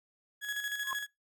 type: tone with tremolo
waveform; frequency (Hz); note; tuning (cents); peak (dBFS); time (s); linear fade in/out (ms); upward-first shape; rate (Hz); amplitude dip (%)
35% pulse; 1676; G#6; +15; -30; 0.41-1.07; 50; square; 13; 50
type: tone with exponential growth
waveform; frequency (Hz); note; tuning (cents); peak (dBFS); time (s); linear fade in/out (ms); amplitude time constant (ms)
sine; 1061; C6; +24; -29; 0.83-0.93; 0; 21
effects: noise-tail reverb RT60 0.2 s tail -24 dB re dry